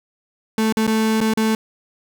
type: tone with dropouts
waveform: 35% pulse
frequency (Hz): 220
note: A3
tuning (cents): 0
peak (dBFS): -14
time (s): 0.58-1.55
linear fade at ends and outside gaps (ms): 2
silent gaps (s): 0.725-0.77 / 0.868-0.876 / 1.205-1.212 / 1.337-1.373
effects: none